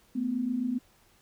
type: tone pair together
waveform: sine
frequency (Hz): 225.2 / 252.8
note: A3 / B3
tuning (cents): +40 / +41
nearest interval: major second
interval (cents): 201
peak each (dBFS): -33 / -28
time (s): 0.15-0.79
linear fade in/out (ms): 10
effects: pink hiss -63 dBFS RMS until 1.21 s